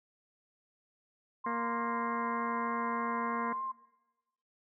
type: tone with vibrato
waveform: sine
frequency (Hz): 1046.5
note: C6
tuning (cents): 0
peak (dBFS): -34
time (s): 1.44-3.72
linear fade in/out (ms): 10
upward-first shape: triangle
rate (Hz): 3.3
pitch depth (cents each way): 26
type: harmonic tone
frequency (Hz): 233.1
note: A#3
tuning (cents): 0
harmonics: 1 / 2 / 3 / 4 / 5 / 6 / 7 / 8 / 9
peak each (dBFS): -38 / -41 / -43 / -44 / -45 / -46 / -46 / -47 / -48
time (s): 1.46-3.53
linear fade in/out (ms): 5
effects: noise-tail reverb RT60 1.0 s tail -19 dB re dry